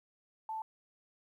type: tone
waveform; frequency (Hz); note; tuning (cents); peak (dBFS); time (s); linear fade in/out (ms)
sine; 880; A5; 0; -36; 0.49-0.62; 2
effects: 12-bit